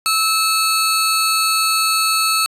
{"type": "tone pair together", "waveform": "25% pulse", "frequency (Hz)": [1306, 4398], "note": ["E6", "C#8"], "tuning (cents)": [-17, -14], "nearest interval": "octave + major sixth", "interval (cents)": 2103, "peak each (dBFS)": -13, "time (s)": [0.06, 2.46], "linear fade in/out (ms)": 0, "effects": ["resampled to 32000 Hz"]}